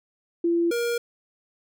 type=tone pair in turn; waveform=sine / square; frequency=340 / 472.8 Hz; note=F4 / A#4; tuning=-46 / +24 cents; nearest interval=tritone; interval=570 cents; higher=second; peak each=-19 / -24 dBFS; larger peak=first; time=0.44-0.71 / 0.71-0.98 s; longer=neither; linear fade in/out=5 ms; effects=none